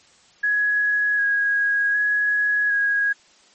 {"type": "tone with vibrato", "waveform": "sine", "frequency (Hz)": 1661.2, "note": "G#6", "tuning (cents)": 0, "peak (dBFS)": -17, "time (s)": [0.43, 3.13], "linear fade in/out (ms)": 10, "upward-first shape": "square", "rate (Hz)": 0.66, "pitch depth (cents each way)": 14, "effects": ["white hiss -54 dBFS RMS until 3.54 s", "MP3 32 kbps"]}